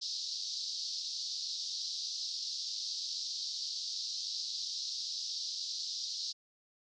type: band-pass noise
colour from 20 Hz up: white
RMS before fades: -39 dBFS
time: 0.01-6.33 s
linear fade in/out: 20 ms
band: 4000 to 5400 Hz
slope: 48 dB/octave
effects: none